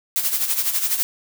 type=noise with tremolo; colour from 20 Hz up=blue; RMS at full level=-19 dBFS; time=0.16-1.03 s; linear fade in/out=0 ms; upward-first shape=sine; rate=12 Hz; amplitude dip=65%; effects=none